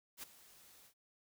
white noise with ADSR envelope, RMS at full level -45 dBFS, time 0.17-0.94 s, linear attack 61 ms, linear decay 9 ms, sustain -17 dB, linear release 82 ms, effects none

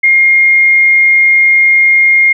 sine tone, 2130 Hz, C7, 30 cents sharp, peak -4 dBFS, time 0.03-2.33 s, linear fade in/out 10 ms, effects none

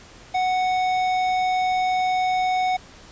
sine tone with tanh clipping, 740 Hz, F#5, in tune, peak -21 dBFS, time 0.34-2.77 s, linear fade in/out 10 ms, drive 14 dB, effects pink hiss -46 dBFS RMS until 3.11 s + resampled to 16000 Hz

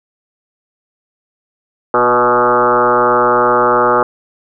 sine tone with frequency modulation, 857 Hz, A5, 46 cents flat, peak -8 dBFS, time 1.94-4.03 s, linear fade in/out 2 ms, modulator 123 Hz, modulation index 4.2, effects none

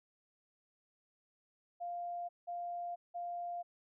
sine tone bursts, 698.5 Hz, F5, in tune, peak -38 dBFS, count 3, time 1.8-3.63 s, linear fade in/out 20 ms, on 490 ms, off 180 ms, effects none

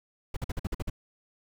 brown noise bursts, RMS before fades -30 dBFS, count 8, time 0.34-0.899 s, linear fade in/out 5 ms, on 27 ms, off 49 ms, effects none

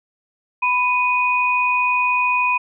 sine tone pair together, 993 / 2484 Hz, B5 / D#7, +9 / -3 cents, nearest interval octave + major third, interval 1588 cents, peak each -18 / -18 dBFS, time 0.62-2.58 s, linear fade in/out 10 ms, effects none

